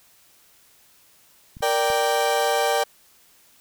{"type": "clicks", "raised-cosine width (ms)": 5, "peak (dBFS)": -28, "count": 3, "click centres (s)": [1.569, 1.607, 1.902]}
{"type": "chord", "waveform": "35% pulse", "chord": "G minor", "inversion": "first", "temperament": "equal", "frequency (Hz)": [466.2, 587.3, 784], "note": ["Bb4", "D5", "G5"], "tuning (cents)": [0, 0, 0], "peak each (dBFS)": [-23, -22, -21], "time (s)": [1.62, 2.84], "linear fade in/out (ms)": 10}
{"effects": ["white hiss -56 dBFS RMS until 3.6 s"]}